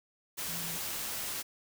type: tone in noise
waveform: sine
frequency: 168.3 Hz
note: E3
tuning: 36 cents sharp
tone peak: -44 dBFS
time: 0.48-0.78 s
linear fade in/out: 20 ms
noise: white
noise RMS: -37 dBFS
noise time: 0.37-1.43 s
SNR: -10 dB
effects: none